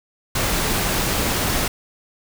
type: noise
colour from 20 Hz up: pink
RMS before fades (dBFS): -21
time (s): 0.35-1.68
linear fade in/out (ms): 5
effects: none